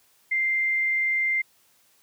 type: tone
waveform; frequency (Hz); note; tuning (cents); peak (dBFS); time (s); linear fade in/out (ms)
sine; 2093; C7; 0; -21; 0.31-1.42; 10
effects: white hiss -62 dBFS RMS until 2.02 s + high-pass 80 Hz 12 dB/octave